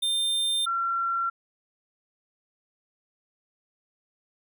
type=tone pair in turn; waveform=square / sine; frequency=3600 / 1364.1 Hz; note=A7 / F6; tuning=+39 / -41 cents; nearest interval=octave + perfect fourth; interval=1680 cents; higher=first; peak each=-24 dBFS; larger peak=neither; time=0.02-0.66 / 0.66-1.3 s; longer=neither; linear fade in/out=10 ms; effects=none